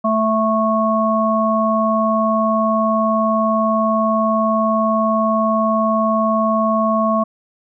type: harmonic tone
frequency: 220 Hz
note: A3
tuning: in tune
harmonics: 1 / 3 / 5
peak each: -18 / -18 / -18 dBFS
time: 0.04-7.24 s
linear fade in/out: 10 ms
effects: none